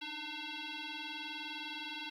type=tone with frequency modulation; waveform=sine; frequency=310.8 Hz; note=D#4; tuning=2 cents flat; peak=-39 dBFS; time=0.01-2.1 s; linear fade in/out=10 ms; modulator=602 Hz; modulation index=6.4; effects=tanh soft clip ceiling -35 dBFS + 12-bit